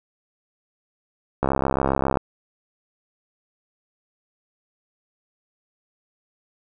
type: click train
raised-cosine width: 1 ms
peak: -6 dBFS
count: 51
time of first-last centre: 1.43-2.172 s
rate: 67.4 Hz
effects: none